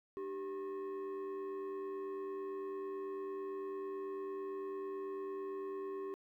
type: tone with frequency modulation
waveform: sine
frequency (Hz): 390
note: G4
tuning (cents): -9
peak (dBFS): -37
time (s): 0.17-6.14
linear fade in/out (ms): 0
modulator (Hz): 691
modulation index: 0.56
effects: tanh soft clip ceiling -38 dBFS + 13-bit